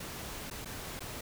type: noise with dropouts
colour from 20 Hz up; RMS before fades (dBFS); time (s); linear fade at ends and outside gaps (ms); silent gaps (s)
pink; -42; 0-1.21; 5; 0.501-0.51 / 0.648-0.656 / 0.994-1.005
effects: none